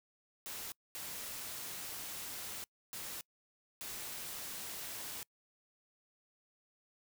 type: noise bursts at uneven times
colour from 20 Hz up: white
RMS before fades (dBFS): -44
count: 4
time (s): 0.46-0.72 / 0.95-2.64 / 2.93-3.21 / 3.81-5.23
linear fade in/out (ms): 0
effects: noise-tail reverb RT60 0.1 s tail -26 dB re dry